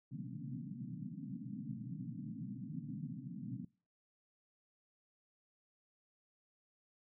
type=band-pass noise; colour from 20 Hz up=pink; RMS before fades=-45 dBFS; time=0.11-3.65 s; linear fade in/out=5 ms; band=120 to 280 Hz; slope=96 dB/octave; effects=noise-tail reverb RT60 0.4 s tail -25 dB re dry